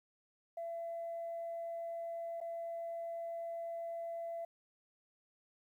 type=tone with dropouts; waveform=sine; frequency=673 Hz; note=E5; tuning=36 cents sharp; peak=-38 dBFS; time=0.57-4.45 s; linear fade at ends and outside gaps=5 ms; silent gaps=2.404-2.412 s; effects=tanh soft clip ceiling -35 dBFS + 12-bit